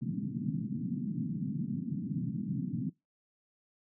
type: band-pass noise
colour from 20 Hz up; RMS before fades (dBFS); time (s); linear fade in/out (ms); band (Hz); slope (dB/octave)
pink; -35; 0.01-2.9; 10; 130 to 260; 48
effects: noise-tail reverb RT60 0.2 s tail -22 dB re dry